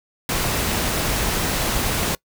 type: noise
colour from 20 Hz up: pink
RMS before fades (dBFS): -22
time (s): 0.29-2.15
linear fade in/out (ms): 2
effects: noise-tail reverb RT60 0.1 s tail -24 dB re dry